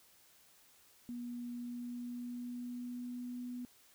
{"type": "tone with pitch glide", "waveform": "sine", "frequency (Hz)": [241.4, 246.3], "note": ["B3", "B3"], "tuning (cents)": [-39, -5], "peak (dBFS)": -40, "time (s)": [1.09, 3.65], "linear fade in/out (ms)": 0, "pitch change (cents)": 34, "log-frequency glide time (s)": [1.56, 3.45], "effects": ["white hiss -65 dBFS RMS until 3.94 s"]}